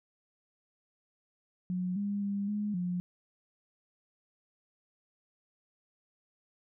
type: tone with pitch steps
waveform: sine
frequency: 181.6 / 202.4 / 200.5 / 208.1 / 178.3 Hz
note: F#3 / G#3 / G3 / G#3 / F3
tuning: -32 / -44 / +39 / +4 / +36 cents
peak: -30 dBFS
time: 1.7-3 s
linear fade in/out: 0 ms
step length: 260 ms
effects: none